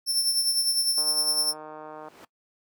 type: tone with tremolo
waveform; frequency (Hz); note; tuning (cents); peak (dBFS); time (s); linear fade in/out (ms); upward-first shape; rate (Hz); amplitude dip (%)
sawtooth; 5370; E8; +31; -17; 0.06-1.54; 50; sine; 9.9; 50
type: click train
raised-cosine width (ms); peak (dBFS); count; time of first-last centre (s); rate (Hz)
1; -25; 171; 0.98-2.084; 154
type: noise with exponential growth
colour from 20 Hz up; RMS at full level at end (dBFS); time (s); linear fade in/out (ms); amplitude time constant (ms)
brown; -33; 1.74-2.25; 5; 110
effects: noise-tail reverb RT60 0.1 s tail -20 dB re dry + high-pass 400 Hz 12 dB/octave